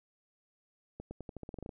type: accelerating click train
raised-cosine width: 2 ms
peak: -29 dBFS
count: 12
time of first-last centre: 1-1.692 s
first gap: 110 ms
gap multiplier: 0.88
effects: none